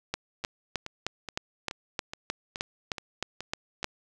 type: two click trains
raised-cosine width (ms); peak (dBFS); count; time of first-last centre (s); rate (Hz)
0.2; -19 / -12; 9 / 13; 0.44-3.83 / 0.14-3.844; 2.36 / 3.24
effects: none